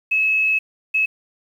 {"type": "tone bursts at uneven times", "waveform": "sine", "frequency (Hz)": 2584, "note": "E7", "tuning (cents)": -35, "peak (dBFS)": -15, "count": 2, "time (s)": [[0.11, 0.59], [0.94, 1.06]], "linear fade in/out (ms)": 10, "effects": ["8-bit"]}